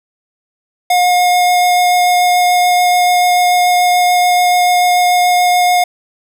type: tone with vibrato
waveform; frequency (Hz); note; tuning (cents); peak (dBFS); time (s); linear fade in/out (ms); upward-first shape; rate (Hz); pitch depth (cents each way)
square; 717; F5; +45; -9; 0.9-5.84; 5; triangle; 6.9; 9
effects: none